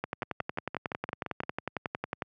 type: two click trains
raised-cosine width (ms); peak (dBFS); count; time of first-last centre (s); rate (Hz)
0.5; -16 / -19; 25 / 8; 0.04-2.222 / 0.23-1.435; 11 / 5.81
effects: high-pass 100 Hz 12 dB/octave